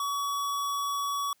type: tone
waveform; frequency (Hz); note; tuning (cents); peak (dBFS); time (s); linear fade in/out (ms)
square; 1131; C#6; +34; -29; 0-1.33; 2
effects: white hiss -69 dBFS RMS until 1.4 s + high-pass 60 Hz 12 dB/octave

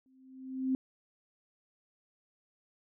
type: tone with exponential growth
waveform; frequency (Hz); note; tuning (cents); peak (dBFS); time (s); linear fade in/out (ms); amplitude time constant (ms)
sine; 261.6; C4; 0; -25; 0.06-0.75; 1; 150
effects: none

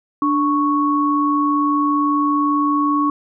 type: tone pair together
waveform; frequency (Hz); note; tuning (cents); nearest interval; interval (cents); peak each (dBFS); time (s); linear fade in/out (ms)
sine; 293.7 / 1108.7; D4 / C#6; 0 / 0; octave + major seventh; 2300; -17; 0.22-3.1; 2
effects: none

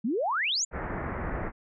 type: exponential sweep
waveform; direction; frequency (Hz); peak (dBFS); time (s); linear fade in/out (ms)
sine; up; 200.8 to 7480; -25; 0.04-0.65; 10
type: low-pass noise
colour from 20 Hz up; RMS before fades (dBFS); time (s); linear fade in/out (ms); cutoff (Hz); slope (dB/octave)
pink; -33; 0.71-1.52; 50; 2000; 48
effects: none

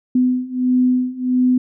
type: beating tone pair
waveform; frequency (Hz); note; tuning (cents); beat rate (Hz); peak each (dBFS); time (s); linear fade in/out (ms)
sine; 251.3 / 252.8; B3 / B3; +30 / +41; 1.5; -18 / -16; 0.15-1.58; 5
effects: none

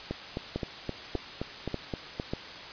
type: two click trains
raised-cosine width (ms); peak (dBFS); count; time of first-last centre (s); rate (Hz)
2; -18 / -17; 9 / 4; 0.11-2.199 / 0.56-2.335; 3.83 / 1.69
effects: white hiss -42 dBFS RMS until 2.72 s + resampled to 11025 Hz

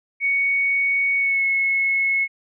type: tone with pitch glide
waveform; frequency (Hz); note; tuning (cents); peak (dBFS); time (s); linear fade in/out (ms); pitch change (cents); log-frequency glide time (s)
sine; 2229 to 2186; C#7 to C#7; +9 to -25; -17; 0.2-2.28; 50; -34; 1.17-1.44
effects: none

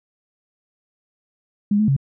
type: tone with pitch steps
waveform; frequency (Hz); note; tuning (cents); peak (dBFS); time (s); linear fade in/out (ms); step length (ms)
sine; 205.1 / 214.1 / 137.3; G#3 / A3 / C#3; -21 / -47 / -16; -14; 1.71-1.965; 5; 85
effects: none

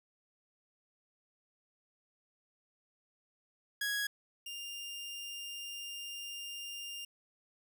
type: tone pair in turn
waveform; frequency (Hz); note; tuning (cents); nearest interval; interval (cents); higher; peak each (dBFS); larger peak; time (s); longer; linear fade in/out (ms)
sawtooth; 1661.2 / 2802; G#6 / F7; 0 / +5; major sixth; 905; second; -29 / -38; first; 3.81-4.07 / 4.46-7.05; second; 5
effects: none

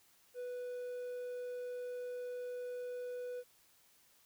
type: tone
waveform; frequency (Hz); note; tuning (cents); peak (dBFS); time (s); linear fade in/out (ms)
triangle; 493.9; B4; 0; -38; 0.34-3.44; 50
effects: white hiss -68 dBFS RMS until 4.25 s

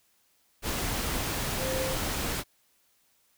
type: tone in noise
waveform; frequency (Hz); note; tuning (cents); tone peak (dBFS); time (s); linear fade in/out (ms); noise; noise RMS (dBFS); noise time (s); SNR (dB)
sine; 523.3; C5; 0; -31; 1.58-1.97; 50; pink; -31; 0.62-2.44; -3
effects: white hiss -68 dBFS RMS until 3.37 s

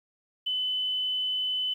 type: tone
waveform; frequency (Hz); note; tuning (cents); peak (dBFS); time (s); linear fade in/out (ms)
sine; 3017; F#7; +33; -26; 0.46-1.74; 10
effects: 10-bit

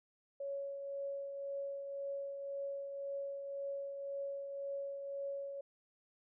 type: tone with tremolo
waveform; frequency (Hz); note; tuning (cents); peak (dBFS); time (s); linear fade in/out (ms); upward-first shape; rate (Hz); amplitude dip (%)
sine; 557; C#5; +8; -37; 0.4-5.61; 5; triangle; 1.9; 45
effects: none

